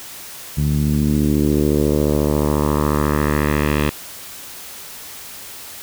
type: tone with low-pass filter sweep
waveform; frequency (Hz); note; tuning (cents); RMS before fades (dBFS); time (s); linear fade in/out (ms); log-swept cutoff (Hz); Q
10% pulse; 74.1; D2; +16; -17; 0.57-3.9; 10; 150 to 3000; 1.8
effects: white hiss -35 dBFS RMS until 5.82 s